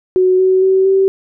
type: tone with pitch steps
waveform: sine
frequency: 370 / 375.2 / 380.4 / 385.7 Hz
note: F#4 / F#4 / F#4 / G4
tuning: 0 / +24 / +48 / -28 cents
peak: -8 dBFS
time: 0.16-1.08 s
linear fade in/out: 0 ms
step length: 230 ms
effects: none